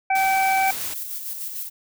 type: harmonic tone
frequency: 770 Hz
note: G5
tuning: 31 cents flat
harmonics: 1 / 2 / 3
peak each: -18 / -30 / -24 dBFS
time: 0.1-0.71 s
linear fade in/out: 5 ms
type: noise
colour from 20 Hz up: white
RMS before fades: -32 dBFS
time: 0.15-0.94 s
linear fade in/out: 5 ms
type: noise with tremolo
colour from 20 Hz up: violet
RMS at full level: -30 dBFS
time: 0.66-1.7 s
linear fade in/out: 20 ms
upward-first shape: square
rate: 6.7 Hz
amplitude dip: 35%
effects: none